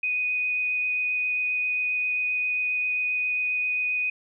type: tone with vibrato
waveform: sine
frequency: 2489 Hz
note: D#7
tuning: in tune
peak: -23 dBFS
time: 0.03-4.1 s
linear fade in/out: 5 ms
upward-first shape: sine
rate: 7.5 Hz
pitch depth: 8 cents each way
effects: none